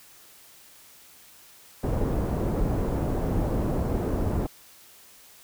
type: low-pass noise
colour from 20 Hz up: pink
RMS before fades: -26 dBFS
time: 1.83-4.47 s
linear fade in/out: 10 ms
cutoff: 590 Hz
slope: 12 dB/octave
effects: white hiss -52 dBFS RMS until 5.43 s